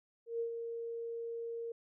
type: tone with ADSR envelope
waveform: sine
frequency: 463.5 Hz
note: A#4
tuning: 10 cents flat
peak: -32 dBFS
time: 0.26-1.72 s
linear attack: 140 ms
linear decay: 99 ms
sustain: -6 dB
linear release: 4 ms
effects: none